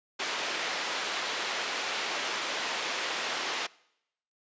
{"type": "band-pass noise", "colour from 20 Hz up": "white", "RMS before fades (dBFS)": -33, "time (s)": [0.19, 3.67], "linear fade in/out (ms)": 10, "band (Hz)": [380, 3500], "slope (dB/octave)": 12, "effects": ["noise-tail reverb RT60 0.8 s tail -23 dB re dry", "resampled to 16000 Hz"]}